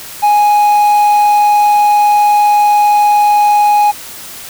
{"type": "tone", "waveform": "triangle", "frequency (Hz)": 830.6, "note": "G#5", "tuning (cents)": 0, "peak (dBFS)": -4, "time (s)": [0.22, 3.92], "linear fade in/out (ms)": 20, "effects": ["white hiss -29 dBFS RMS until 4.49 s"]}